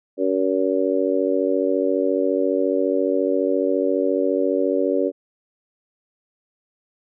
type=harmonic tone; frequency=94.5 Hz; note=F#2; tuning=37 cents sharp; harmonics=3 / 4 / 5 / 6; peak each=-23 / -23 / -23 / -23 dBFS; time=0.17-5.12 s; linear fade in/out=50 ms; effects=none